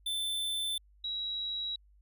square / sine tone pair in turn, 3534 / 3873 Hz, A7 / B7, +7 / -35 cents, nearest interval major second, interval 158 cents, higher second, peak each -32 / -33 dBFS, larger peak first, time 0.06-0.78 / 1.04-1.76 s, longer neither, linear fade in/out 5 ms, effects added 50 Hz sine -59 dBFS peak until 2.01 s

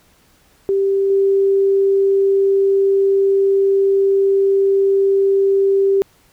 sine tone with level steps, 392 Hz, G4, in tune, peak -13 / -11 dBFS, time 0.69-6.02 s, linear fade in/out 0 ms, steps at 1.1 s, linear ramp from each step 2 ms, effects pink hiss -54 dBFS RMS until 6.32 s

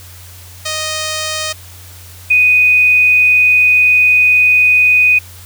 5% pulse / sine tone pair in turn, 622.3 / 2489 Hz, D#5 / D#7, 0 / 0 cents, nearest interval 2 octaves, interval 2400 cents, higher second, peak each -6 dBFS, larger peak neither, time 0.65-1.53 / 2.3-5.19 s, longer second, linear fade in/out 10 ms, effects added 90 Hz sine -35 dBFS peak until 5.45 s + white hiss -38 dBFS RMS until 5.45 s

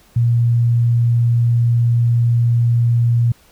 sine tone, 118.3 Hz, A#2, 26 cents sharp, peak -11 dBFS, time 0.16-3.32 s, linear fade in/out 5 ms, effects pink hiss -51 dBFS RMS until 3.51 s

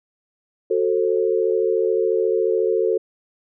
sine chord, F# diminished, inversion none, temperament just, 370 / 444 / 532.8 Hz, F#4 / A4 / C5, 0 / +16 / +31 cents, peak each -21 / -19 / -25 dBFS, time 0.7-2.98 s, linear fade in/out 10 ms, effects none

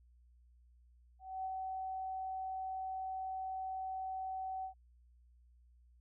sine tone with ADSR envelope, 758 Hz, F#5, 42 cents sharp, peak -36 dBFS, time 1.19-4.74 s, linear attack 260 ms, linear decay 31 ms, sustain -2 dB, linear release 100 ms, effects added 60 Hz sine -62 dBFS peak until 6 s

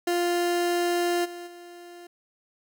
30% pulse tone with level steps, 349.2 Hz, F4, in tune, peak -20 / -34 / -40 dBFS, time 0.07-2.07 s, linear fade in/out 5 ms, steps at 1.24 / 1.46 s, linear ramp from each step 20 ms, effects none

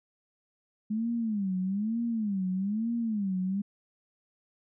sine tone with vibrato, 208.3 Hz, G#3, 5 cents sharp, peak -27 dBFS, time 0.9-3.62 s, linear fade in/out 10 ms, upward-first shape sine, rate 1.1 Hz, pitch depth 210 cents each way, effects none

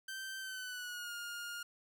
sawtooth tone with pitch glide, 1555 to 1417.7 Hz, G6 to F6, -14 to +26 cents, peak -38 dBFS, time 0.08-1.63 s, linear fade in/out 5 ms, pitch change -160 cents, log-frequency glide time 0.39-1.14 s, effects none

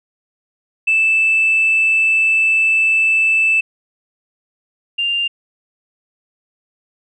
sine tone pair in turn, 2637 / 2794 Hz, E7 / F7, 0 / 0 cents, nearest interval minor second, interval 100 cents, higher second, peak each -10 / -15 dBFS, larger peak first, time 0.87-3.61 / 4.98-5.28 s, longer first, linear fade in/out 10 ms, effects tanh soft clip ceiling -7 dBFS

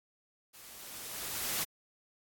white noise with level ramp, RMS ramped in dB -53 to -32 dBFS, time 0.53-1.65 s, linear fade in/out 20 ms, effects AAC 64 kbps

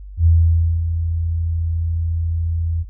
sine tone with ADSR envelope, 83.1 Hz, E2, 15 cents sharp, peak -8 dBFS, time 0.17-2.85 s, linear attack 88 ms, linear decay 560 ms, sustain -9 dB, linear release 43 ms, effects added 49 Hz sine -32 dBFS peak until 2.89 s

